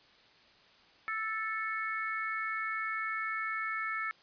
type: harmonic tone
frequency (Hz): 440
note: A4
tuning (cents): 0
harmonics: 3 / 4 / 5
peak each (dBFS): -36 / -37 / -38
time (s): 1.08-4.11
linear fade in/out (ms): 0
effects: white hiss -61 dBFS RMS until 4.22 s + resampled to 11025 Hz